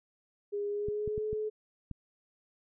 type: tone with pitch glide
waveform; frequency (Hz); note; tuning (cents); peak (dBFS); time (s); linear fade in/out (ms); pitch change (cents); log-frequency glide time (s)
sine; 408.9 to 429; G#4 to A4; -27 to -44; -31; 0.52-1.5; 20; +83; 0.68-1.24
type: clicks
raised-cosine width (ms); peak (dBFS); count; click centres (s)
5; -27; 5; 0.885 / 1.077 / 1.179 / 1.33 / 1.913
effects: none